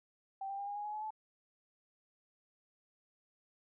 sine tone with pitch steps, 779 / 790.8 / 802.8 / 814.9 / 827.2 / 839.7 / 852.5 / 865.4 Hz, G5 / G5 / G5 / G#5 / G#5 / G#5 / G#5 / A5, -11 / +15 / +41 / -33 / -7 / +19 / +45 / -29 cents, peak -38 dBFS, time 0.41-1.106 s, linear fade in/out 5 ms, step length 87 ms, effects none

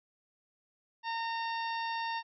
harmonic tone, 916 Hz, A#5, 31 cents flat, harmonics 1 / 2 / 3 / 4 / 5 / 6, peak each -34 / -40 / -44 / -46 / -48 / -50 dBFS, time 1.03-2.23 s, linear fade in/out 50 ms, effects none

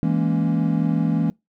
triangle chord, A# half-diminished seventh, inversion second, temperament equal, 164.81 / 207.7 / 233.1 / 277.2 Hz, E3 / G#3 / A#3 / C#4, 0 / 0 / 0 / 0 cents, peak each -19 / -23 / -22 / -23 dBFS, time 0.03-1.3 s, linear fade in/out 0 ms, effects noise-tail reverb RT60 0.2 s tail -25 dB re dry

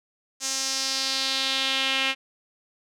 sawtooth tone with band-pass filter sweep, 267.3 Hz, C4, 37 cents sharp, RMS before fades -26 dBFS, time 0.4-2.15 s, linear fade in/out 50 ms, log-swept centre 6500 to 2700 Hz, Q 2.7, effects none

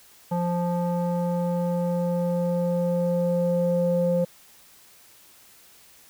square tone with low-pass filter sweep, 174.61 Hz, F3, in tune, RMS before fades -24 dBFS, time 0.31-4.25 s, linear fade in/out 10 ms, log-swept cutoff 790 to 520 Hz, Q 4.3, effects white hiss -53 dBFS RMS until 6.09 s

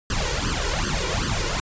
pink noise with flanger, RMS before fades -24 dBFS, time 0.1-1.6 s, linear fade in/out 2 ms, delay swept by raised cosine 0.64 to 2.14 ms, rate 2.6 Hz, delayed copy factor +1, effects resampled to 16000 Hz

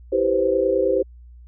sine chord, C major seventh, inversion first, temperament equal, 329.6 / 392 / 493.9 / 523.3 Hz, E4 / G4 / B4 / C5, 0 / 0 / 0 / 0 cents, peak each -26 / -21 / -24 / -20 dBFS, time 0.12-1.03 s, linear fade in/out 10 ms, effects added 60 Hz sine -41 dBFS peak until 1.47 s

